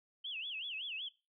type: tone with vibrato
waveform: sine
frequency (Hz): 2960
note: F#7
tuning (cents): 0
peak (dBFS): -39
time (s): 0.24-1.09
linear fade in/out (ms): 10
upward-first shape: sine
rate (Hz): 5.3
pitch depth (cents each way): 260
effects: noise-tail reverb RT60 0.3 s tail -21 dB re dry